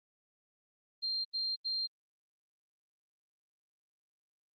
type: tone bursts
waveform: sine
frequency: 4182 Hz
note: C8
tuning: 2 cents flat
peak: -32 dBFS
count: 3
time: 1.02-1.874 s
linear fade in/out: 20 ms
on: 230 ms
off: 82 ms
effects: Opus 24 kbps